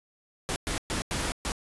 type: noise bursts at uneven times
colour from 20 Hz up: pink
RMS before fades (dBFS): -30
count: 5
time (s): 0.49-0.56 / 0.67-0.78 / 0.9-1.02 / 1.11-1.32 / 1.45-1.52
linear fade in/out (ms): 0
effects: resampled to 24000 Hz